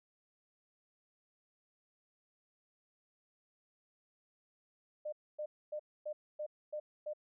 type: tone bursts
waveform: sine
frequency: 603 Hz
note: D5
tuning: 46 cents sharp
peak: -37 dBFS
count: 7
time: 5.05-7.135 s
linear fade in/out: 10 ms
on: 75 ms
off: 260 ms
effects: none